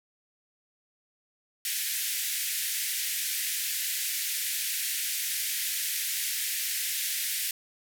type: band-pass noise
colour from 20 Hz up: white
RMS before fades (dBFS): -31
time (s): 1.65-7.51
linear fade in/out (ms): 2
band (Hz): 1700 to 16000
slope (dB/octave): 48
effects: none